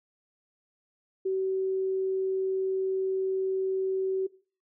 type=tone; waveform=sine; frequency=380.6 Hz; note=F#4; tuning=49 cents sharp; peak=-25 dBFS; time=1.25-4.27 s; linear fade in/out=10 ms; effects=noise-tail reverb RT60 0.4 s tail -20 dB re dry